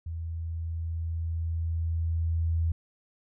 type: tone with level ramp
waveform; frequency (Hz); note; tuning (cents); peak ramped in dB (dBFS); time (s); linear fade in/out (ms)
sine; 82.41; E2; 0; -32 to -23; 0.06-2.72; 5
effects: none